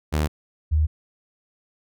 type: tone pair in turn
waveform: sawtooth / sine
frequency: 76.2 / 77.09 Hz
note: D#2 / D#2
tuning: -36 / -15 cents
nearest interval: unison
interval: 21 cents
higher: second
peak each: -16 dBFS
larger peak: neither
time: 0.12-0.28 / 0.71-0.87 s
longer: neither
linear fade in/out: 20 ms
effects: none